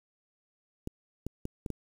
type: clicks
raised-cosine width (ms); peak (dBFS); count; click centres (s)
3; -22; 5; 0.874 / 1.266 / 1.454 / 1.662 / 1.703
effects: 8-bit